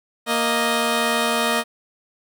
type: tone pair together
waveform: 10% pulse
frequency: 233.1 / 622.3 Hz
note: A#3 / D#5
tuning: 0 / 0 cents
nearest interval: octave + perfect fourth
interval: 1700 cents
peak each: -13 dBFS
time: 0.26-1.64 s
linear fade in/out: 50 ms
effects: none